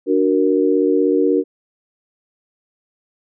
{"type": "chord", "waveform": "sine", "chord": "D augmented", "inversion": "none", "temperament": "equal", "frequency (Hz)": [293.7, 370, 466.2], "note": ["D4", "F#4", "A#4"], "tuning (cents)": [0, 0, 0], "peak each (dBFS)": -17, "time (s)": [0.06, 1.44], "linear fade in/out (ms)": 50, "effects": []}